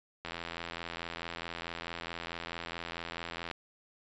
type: click train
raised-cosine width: 0.3 ms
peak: -22 dBFS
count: 277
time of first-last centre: 0.25-3.512 s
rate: 84.6 Hz
effects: resampled to 16000 Hz